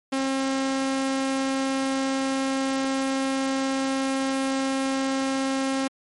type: tone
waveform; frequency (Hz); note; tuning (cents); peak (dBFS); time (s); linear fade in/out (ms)
sawtooth; 268.3; C4; +44; -19; 0.12-5.88; 10
effects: MP3 48 kbps